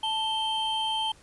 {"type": "tone pair together", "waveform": "triangle", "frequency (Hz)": [880, 3136], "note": ["A5", "G7"], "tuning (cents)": [0, 0], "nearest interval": "octave + minor seventh", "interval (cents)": 2200, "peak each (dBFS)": -27, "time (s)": [0.03, 1.12], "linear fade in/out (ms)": 5, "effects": ["pink hiss -56 dBFS RMS until 1.22 s", "resampled to 24000 Hz"]}